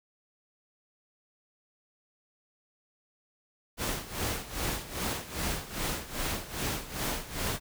pink noise with tremolo, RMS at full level -31 dBFS, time 3.77-7.6 s, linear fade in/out 50 ms, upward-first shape sine, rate 2.5 Hz, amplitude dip 80%, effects none

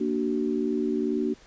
sine chord, Bb augmented, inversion none, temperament equal with one note detuned, 233.1 / 293.7 / 376 Hz, Bb3 / D4 / F#4, 0 / 0 / +28 cents, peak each -28 dBFS, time 0-1.34 s, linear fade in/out 10 ms, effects pink hiss -54 dBFS RMS until 1.46 s + resampled to 16000 Hz

